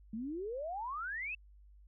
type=exponential sweep; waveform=sine; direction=up; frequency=209.1 to 2700 Hz; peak=-37 dBFS; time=0.13-1.35 s; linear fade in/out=5 ms; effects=added 50 Hz sine -56 dBFS peak until 1.87 s